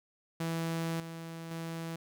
sawtooth tone with level steps, 164.81 Hz, E3, in tune, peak -28 / -37 / -33 dBFS, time 0.4-1.96 s, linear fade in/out 5 ms, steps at 1 / 1.51 s, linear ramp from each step 2 ms, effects none

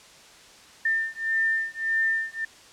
sine beating tone pair, 1797 / 1798.7 Hz, A6 / A6, +36 / +38 cents, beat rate 1.7 Hz, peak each -26 dBFS, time 0.85-2.45 s, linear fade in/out 5 ms, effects white hiss -50 dBFS RMS until 2.72 s + low-pass 7000 Hz 12 dB/octave

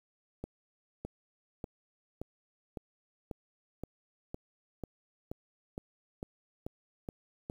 accelerating click train, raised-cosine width 2 ms, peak -25 dBFS, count 15, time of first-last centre 0.44-7.499 s, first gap 610 ms, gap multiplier 0.97, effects 9-bit

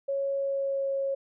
sine tone with pitch glide, 552 to 546.9 Hz, C#5 to C#5, -7 to -23 cents, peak -26 dBFS, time 0.08-1.15 s, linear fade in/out 10 ms, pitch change -16 cents, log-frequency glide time 0.36-0.89 s, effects none

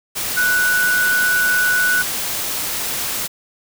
sine tone in noise, 1480 Hz, F#6, in tune, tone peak -14 dBFS, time 0.36-2.03 s, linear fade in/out 20 ms, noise white, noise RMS -23 dBFS, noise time 0.15-3.28 s, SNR +6 dB, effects none

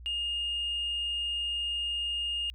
sine tone, 2837 Hz, F7, 27 cents sharp, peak -28 dBFS, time 0.06-2.5 s, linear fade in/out 0 ms, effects tanh soft clip ceiling -26 dBFS + added 60 Hz sine -44 dBFS peak until 2.54 s

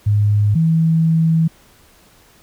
sine tone pair in turn, 103.83 / 162.46 Hz, G#2 / E3, 0 / -25 cents, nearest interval minor sixth, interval 775 cents, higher second, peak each -11 dBFS, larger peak neither, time 0.06-0.55 / 0.55-1.48 s, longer second, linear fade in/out 10 ms, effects pink hiss -50 dBFS RMS until 2.42 s

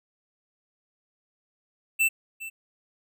square tone with echo, 2665 Hz, E7, 18 cents sharp, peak -20 dBFS, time 1.99-2.09 s, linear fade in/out 20 ms, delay 410 ms, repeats 1, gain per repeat -15 dB, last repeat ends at 2.5 s, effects none

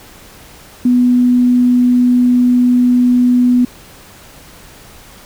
sine tone, 246.9 Hz, B3, in tune, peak -7 dBFS, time 0.85-3.65 s, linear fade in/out 5 ms, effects pink hiss -39 dBFS RMS until 5.25 s

